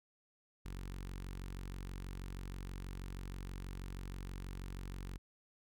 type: tone with notch filter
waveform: sawtooth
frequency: 46.25 Hz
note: F#1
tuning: in tune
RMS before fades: -45 dBFS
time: 0.65-5.18 s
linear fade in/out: 10 ms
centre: 630 Hz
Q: 1.2
effects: none